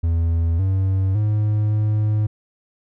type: tone with pitch steps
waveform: triangle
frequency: 83.2 / 95.6 / 106 / 106.6 Hz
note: E2 / G2 / G#2 / G#2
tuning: +17 / -43 / +36 / +46 cents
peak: -14 dBFS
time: 0.03-2.27 s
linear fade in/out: 10 ms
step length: 560 ms
effects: none